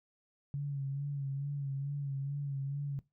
sine tone with vibrato, 140 Hz, C#3, 18 cents sharp, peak -33 dBFS, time 0.54-2.99 s, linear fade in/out 0 ms, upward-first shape sine, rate 2.3 Hz, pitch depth 44 cents each way, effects noise-tail reverb RT60 0.2 s tail -19 dB re dry

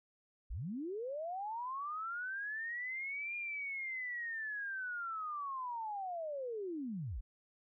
sine linear two-way sweep, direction up then down, 34.36 to 2422 to 34.36 Hz, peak -38 dBFS, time 0.5-7.21 s, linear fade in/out 10 ms, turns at 3.36 s, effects none

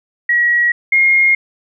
sine tone pair in turn, 1913 / 2139 Hz, A#6 / C7, +44 / +38 cents, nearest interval major second, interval 194 cents, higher second, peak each -10 / -8 dBFS, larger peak second, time 0.29-0.72 / 0.92-1.35 s, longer neither, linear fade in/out 5 ms, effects none

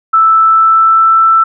sine tone with pitch glide, 1318.5 to 1328.4 Hz, E6 to E6, 0 to +13 cents, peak -4 dBFS, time 0.13-1.44 s, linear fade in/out 10 ms, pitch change +13 cents, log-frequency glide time 0.4-1.16 s, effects none

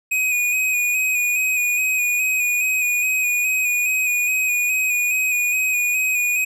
square tone with vibrato, 2489 Hz, D#7, in tune, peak -18 dBFS, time 0.11-6.45 s, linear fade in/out 10 ms, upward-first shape square, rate 2.4 Hz, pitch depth 24 cents each way, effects none

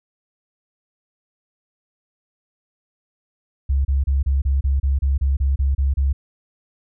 sine tone bursts, 68.3 Hz, C#2, 25 cents flat, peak -15 dBFS, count 13, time 3.69-6.13 s, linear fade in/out 10 ms, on 160 ms, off 30 ms, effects none

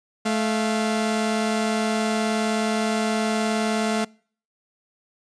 sawtooth tone pair together, 216.7 / 689.3 Hz, A3 / F5, -26 / -23 cents, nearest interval octave + minor sixth, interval 2003 cents, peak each -18 / -23 dBFS, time 0.25-4.05 s, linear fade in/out 10 ms, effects noise-tail reverb RT60 0.5 s tail -26 dB re dry + resampled to 22050 Hz

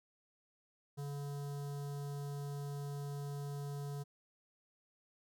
square tone with notch filter, 142.6 Hz, C#3, 49 cents sharp, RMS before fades -42 dBFS, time 0.97-4.04 s, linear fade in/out 20 ms, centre 2300 Hz, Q 0.65, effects none

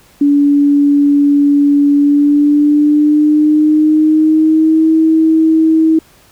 sine tone with pitch glide, 286.5 to 319.7 Hz, D4 to D#4, -43 to +47 cents, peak -6 dBFS, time 0.21-5.99 s, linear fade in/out 5 ms, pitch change +190 cents, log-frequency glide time 1.95-4.9 s, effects pink hiss -46 dBFS RMS until 6.31 s

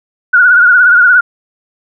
sine tone with vibrato, 1452 Hz, F#6, 33 cents flat, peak -3 dBFS, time 0.33-1.21 s, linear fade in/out 10 ms, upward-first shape triangle, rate 17 Hz, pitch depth 82 cents each way, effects none

